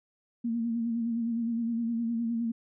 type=tone with vibrato; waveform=sine; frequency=231.6 Hz; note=A#3; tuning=11 cents flat; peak=-27 dBFS; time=0.44-2.52 s; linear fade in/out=10 ms; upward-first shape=sine; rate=9.7 Hz; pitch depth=43 cents each way; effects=none